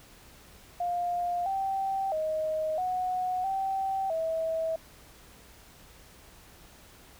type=tone with pitch steps; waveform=sine; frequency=704 / 777 / 626 / 735 / 774 / 648 Hz; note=F5 / G5 / D#5 / F#5 / G5 / E5; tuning=+14 / -16 / +10 / -12 / -22 / -30 cents; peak=-27 dBFS; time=0.8-4.76 s; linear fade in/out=5 ms; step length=660 ms; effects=added 60 Hz sine -62 dBFS peak until 7.19 s + pink hiss -54 dBFS RMS until 7.19 s